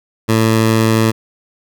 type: tone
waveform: 15% pulse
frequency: 111.6 Hz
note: A2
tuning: 25 cents sharp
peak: -4 dBFS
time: 0.28-1.12 s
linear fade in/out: 20 ms
effects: none

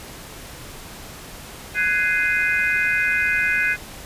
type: chord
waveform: sine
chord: Ab dominant seventh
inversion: third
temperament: just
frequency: 1495.1 / 1661.2 / 2077 / 2492 Hz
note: Gb6 / Ab6 / C7 / Eb7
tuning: +18 / 0 / -13 / +2 cents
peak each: -23 dBFS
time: 1.74-3.77 s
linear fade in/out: 50 ms
effects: pink hiss -38 dBFS RMS until 4.05 s + resampled to 32000 Hz

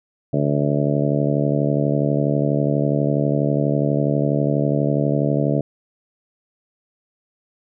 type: harmonic tone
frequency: 72.2 Hz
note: D2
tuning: 29 cents flat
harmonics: 2 / 3 / 4 / 5 / 6 / 7 / 8 / 9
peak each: -20 / -25 / -23 / -30 / -27 / -29 / -26 / -27 dBFS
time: 0.33-5.61 s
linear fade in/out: 5 ms
effects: none

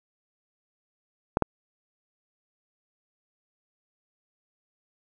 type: clicks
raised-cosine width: 1 ms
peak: -7 dBFS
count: 2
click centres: 1.371 / 1.423 s
effects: none

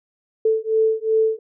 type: beating tone pair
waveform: sine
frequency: 440 / 442.7 Hz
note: A4 / A4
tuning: 0 / +11 cents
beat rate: 2.7 Hz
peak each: -19 dBFS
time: 0.45-1.39 s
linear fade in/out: 5 ms
effects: none

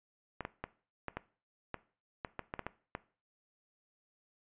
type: clicks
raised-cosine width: 0.5 ms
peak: -22 dBFS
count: 12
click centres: 0.407 / 0.451 / 0.64 / 1.083 / 1.17 / 1.743 / 2.248 / 2.393 / 2.539 / 2.593 / 2.666 / 2.951 s
effects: noise-tail reverb RT60 0.4 s tail -18 dB re dry + resampled to 8000 Hz

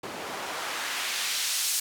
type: noise with band-pass filter sweep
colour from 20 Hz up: white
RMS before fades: -31 dBFS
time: 0.03-1.8 s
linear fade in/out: 5 ms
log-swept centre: 390 to 7100 Hz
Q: 0.7
effects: none

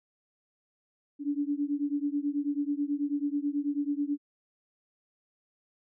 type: beating tone pair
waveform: sine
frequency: 284.4 / 293.6 Hz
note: C#4 / D4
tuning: +45 / 0 cents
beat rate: 9.2 Hz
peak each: -30 / -31 dBFS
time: 1.19-4.18 s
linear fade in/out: 50 ms
effects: none

